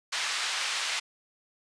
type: band-pass noise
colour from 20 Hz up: white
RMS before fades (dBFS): -31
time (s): 0.12-1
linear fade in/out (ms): 10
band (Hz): 1100 to 4400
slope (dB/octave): 12
effects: resampled to 22050 Hz